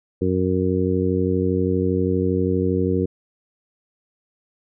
harmonic tone, 92.5 Hz, F#2, in tune, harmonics 1 / 2 / 3 / 4 / 5, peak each -24 / -24 / -24 / -24 / -24 dBFS, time 0.21-3.06 s, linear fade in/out 10 ms, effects none

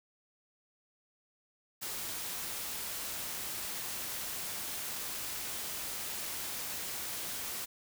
white noise, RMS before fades -39 dBFS, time 1.81-7.66 s, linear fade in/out 20 ms, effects none

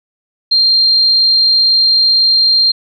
sine tone, 4186 Hz, C8, in tune, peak -7 dBFS, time 0.51-2.72 s, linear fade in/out 10 ms, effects none

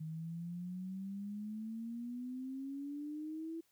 sine exponential sweep, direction up, 155.8 to 331.9 Hz, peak -40 dBFS, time 0-3.61 s, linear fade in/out 10 ms, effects white hiss -75 dBFS RMS until 3.71 s

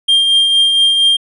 triangle tone with tremolo, 3198 Hz, G7, 34 cents sharp, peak -5 dBFS, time 0.08-1.17 s, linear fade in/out 10 ms, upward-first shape triangle, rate 4.3 Hz, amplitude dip 40%, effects resampled to 24000 Hz

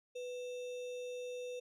sine tone with sample-and-hold, 495.6 Hz, B4, 6 cents sharp, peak -40 dBFS, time 0.15-1.6 s, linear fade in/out 10 ms, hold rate 3150 Hz, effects low-pass 7000 Hz 12 dB/octave

